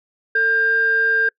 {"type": "tone pair together", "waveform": "sine", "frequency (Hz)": [449.1, 1596], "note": ["A4", "G6"], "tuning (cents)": [35, 31], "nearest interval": "octave + minor seventh", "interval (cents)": 2196, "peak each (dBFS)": [-24, -14], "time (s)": [0.35, 1.29], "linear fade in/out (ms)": 5, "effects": ["noise-tail reverb RT60 0.1 s tail -26 dB re dry", "tanh soft clip ceiling -8 dBFS"]}